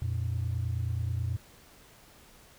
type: tone pair together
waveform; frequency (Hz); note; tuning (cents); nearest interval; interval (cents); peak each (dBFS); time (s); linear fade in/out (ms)
sine; 87.6 / 116.93; F2 / A#2; +6 / +6; perfect fourth; 500; -30 / -30; 0.02-1.37; 0
effects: tanh soft clip ceiling -23 dBFS + pink hiss -56 dBFS RMS until 2.58 s